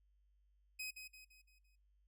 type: tone with echo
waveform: sawtooth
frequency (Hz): 2524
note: D#7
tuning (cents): +24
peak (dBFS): -39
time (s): 0.79-0.91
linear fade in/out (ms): 10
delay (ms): 170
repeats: 5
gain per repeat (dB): -7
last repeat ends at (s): 1.76
effects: noise-tail reverb RT60 0.4 s tail -23 dB re dry + added 50 Hz sine -70 dBFS peak until 2.07 s